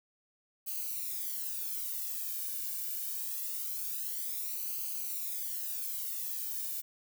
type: noise with flanger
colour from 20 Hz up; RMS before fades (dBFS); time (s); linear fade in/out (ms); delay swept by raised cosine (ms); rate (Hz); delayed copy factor
violet; -37; 0.66-6.82; 20; 0.55 to 1.55; 0.24; -0.95
effects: none